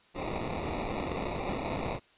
violet noise with sample-and-hold, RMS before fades -34 dBFS, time 0.14-2 s, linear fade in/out 50 ms, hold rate 1575 Hz, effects white hiss -62 dBFS RMS until 2.17 s + resampled to 8000 Hz

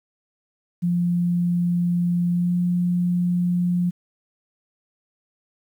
sine tone with pitch glide, 174.61 to 176.74 Hz, F3 to F3, 0 to +21 cents, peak -18 dBFS, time 0.82-3.91 s, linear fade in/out 20 ms, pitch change +21 cents, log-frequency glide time 2.32-2.54 s, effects 9-bit

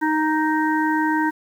harmonic tone, 311.1 Hz, D#4, in tune, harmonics 1 / 3 / 5 / 6, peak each -20 / -22 / -26 / -29 dBFS, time 0.01-1.31 s, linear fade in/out 20 ms, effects 8-bit

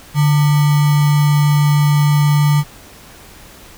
sine tone with sample-and-hold, 146.83 Hz, D3, in tune, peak -9 dBFS, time 0.14-2.64 s, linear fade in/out 50 ms, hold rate 1050 Hz, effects pink hiss -40 dBFS RMS until 3.77 s

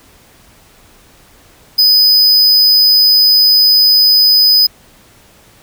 square tone, 5000 Hz, D#8, 8 cents sharp, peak -6 dBFS, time 1.78-4.67 s, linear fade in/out 10 ms, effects pink hiss -45 dBFS RMS until 5.62 s

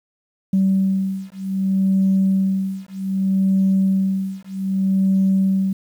sine beating tone pair, 191.7 / 192.34 Hz, G3 / G3, -38 / -33 cents, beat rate 0.64 Hz, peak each -18 dBFS, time 0.53-5.73 s, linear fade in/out 5 ms, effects tanh soft clip ceiling -9 dBFS + 8-bit

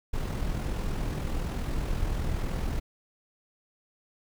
brown noise with amplitude modulation, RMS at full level -28 dBFS, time 0.13-2.8 s, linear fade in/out 10 ms, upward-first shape sine, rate 41.2 Hz, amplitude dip 40%, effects none

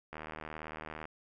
click train, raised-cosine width 0.5 ms, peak -27 dBFS, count 73, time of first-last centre 0.13-1.054 s, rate 77.9 Hz, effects none

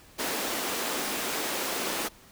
pink high-pass noise, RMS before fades -31 dBFS, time 0.18-2.09 s, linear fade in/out 20 ms, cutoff 240 Hz, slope 24 dB/octave, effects pink hiss -54 dBFS RMS until 2.31 s

